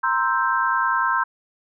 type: chord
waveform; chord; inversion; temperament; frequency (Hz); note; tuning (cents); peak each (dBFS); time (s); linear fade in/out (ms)
sine; C dominant seventh; third; equal with one note detuned; 936.6 / 1046.5 / 1318.5 / 1568; Bb5 / C6 / E6 / G6; +8 / 0 / 0 / 0; -25 / -22 / -25 / -23; 0.03-1.24; 10
effects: none